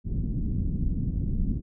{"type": "low-pass noise", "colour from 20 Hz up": "pink", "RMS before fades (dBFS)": -27, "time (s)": [0.04, 1.62], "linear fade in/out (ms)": 50, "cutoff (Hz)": 240, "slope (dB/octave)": 24, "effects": []}